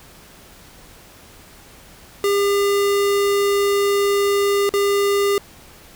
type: tone with dropouts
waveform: square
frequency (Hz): 402.3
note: G4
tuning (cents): +45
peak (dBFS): -16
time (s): 2.24-5.38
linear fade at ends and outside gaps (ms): 1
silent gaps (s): 4.692-4.738
effects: pink hiss -45 dBFS RMS until 5.95 s